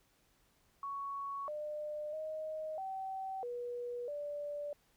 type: tone with pitch steps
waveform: sine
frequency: 1114 / 601 / 625 / 767 / 484.1 / 584 Hz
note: C#6 / D5 / D#5 / G5 / B4 / D5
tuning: +8 / +40 / +8 / -38 / -35 / -10 cents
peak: -38 dBFS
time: 0.83-4.73 s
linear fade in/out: 2 ms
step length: 650 ms
effects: pink hiss -72 dBFS RMS until 4.96 s